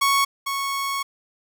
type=tone pair in turn; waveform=sawtooth; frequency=1108.7 / 1104.4 Hz; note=C#6 / C#6; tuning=0 / -7 cents; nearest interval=unison; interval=7 cents; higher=first; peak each=-13 / -20 dBFS; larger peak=first; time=0.01-0.25 / 0.46-1.03 s; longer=second; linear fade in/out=10 ms; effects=none